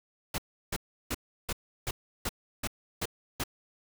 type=noise bursts; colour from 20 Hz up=pink; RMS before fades=-32 dBFS; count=9; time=0.34-3.438 s; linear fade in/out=5 ms; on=42 ms; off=340 ms; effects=none